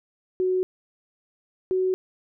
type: tone pair in turn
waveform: sine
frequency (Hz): 370 / 372.8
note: F#4 / F#4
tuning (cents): 0 / +13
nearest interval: unison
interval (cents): 13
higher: second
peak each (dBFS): -20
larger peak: neither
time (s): 0.4-0.63 / 1.71-1.94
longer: neither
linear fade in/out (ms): 0
effects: none